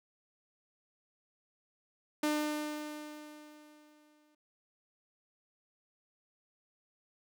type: tone with exponential decay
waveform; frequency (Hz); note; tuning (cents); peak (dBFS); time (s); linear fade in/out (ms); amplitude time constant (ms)
sawtooth; 300.9; D4; +42; -24; 2.23-4.35; 5; 460
effects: none